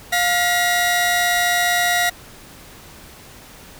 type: tone pair together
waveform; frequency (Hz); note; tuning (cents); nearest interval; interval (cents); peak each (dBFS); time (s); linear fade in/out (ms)
sawtooth; 707 / 1917.1; F5 / A#6; +21 / +48; octave + perfect fourth; 1727; -15; 0.12-2.1; 10
effects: pink hiss -42 dBFS RMS until 3.79 s